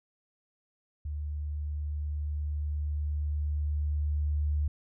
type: tone with level ramp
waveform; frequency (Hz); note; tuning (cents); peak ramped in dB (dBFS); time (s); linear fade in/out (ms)
sine; 74.3; D2; +21; -32 to -25; 1.05-4.68; 5
effects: none